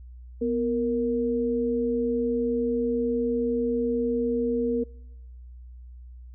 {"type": "tone pair together", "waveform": "sine", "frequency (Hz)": [246.6, 465.5], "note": ["B3", "A#4"], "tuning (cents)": [-2, -2], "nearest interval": "major seventh", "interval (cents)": 1100, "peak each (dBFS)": [-26, -25], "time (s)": [0.41, 4.84], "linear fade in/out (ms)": 10, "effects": ["noise-tail reverb RT60 1.0 s tail -26 dB re dry", "added 61 Hz sine -41 dBFS peak until 6.34 s"]}